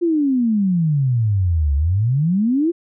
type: exponential two-way sweep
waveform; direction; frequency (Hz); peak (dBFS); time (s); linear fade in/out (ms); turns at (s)
sine; down then up; 353.9 to 68.6 to 353.9; -14; 0.01-2.72; 20; 1.75
effects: none